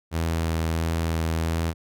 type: tone with vibrato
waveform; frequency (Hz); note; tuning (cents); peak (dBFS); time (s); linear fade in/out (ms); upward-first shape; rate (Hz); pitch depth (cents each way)
sawtooth; 81.8; E2; -13; -19; 0.11-1.74; 50; sine; 1.5; 13
effects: none